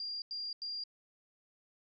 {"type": "tone bursts", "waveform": "sine", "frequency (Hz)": 4788, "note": "D8", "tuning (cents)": 33, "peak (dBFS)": -37, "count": 3, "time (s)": [0, 0.838], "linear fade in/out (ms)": 2, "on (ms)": 220, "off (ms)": 89, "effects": []}